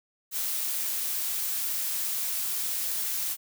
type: noise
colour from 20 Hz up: blue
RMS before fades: -30 dBFS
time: 0.31-3.37 s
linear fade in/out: 50 ms
effects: none